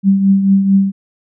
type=tone with tremolo; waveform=sine; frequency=195.3 Hz; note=G3; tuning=6 cents flat; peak=-5 dBFS; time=0.03-0.92 s; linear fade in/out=50 ms; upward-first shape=triangle; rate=4.5 Hz; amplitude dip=60%; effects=none